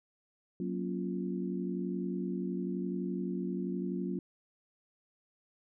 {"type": "chord", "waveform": "sine", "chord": "Gb major seventh", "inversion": "none", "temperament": "equal with one note detuned", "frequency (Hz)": [185, 236.2, 277.2, 349.2], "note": ["Gb3", "Bb3", "Db4", "F4"], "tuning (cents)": [0, 23, 0, 0], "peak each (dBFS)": [-35, -40, -40, -39], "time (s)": [0.6, 4.19], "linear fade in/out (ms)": 2, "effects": []}